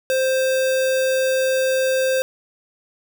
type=tone with sample-and-hold; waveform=sine; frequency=523.3 Hz; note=C5; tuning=in tune; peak=-16 dBFS; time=0.1-2.22 s; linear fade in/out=0 ms; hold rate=2100 Hz; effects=none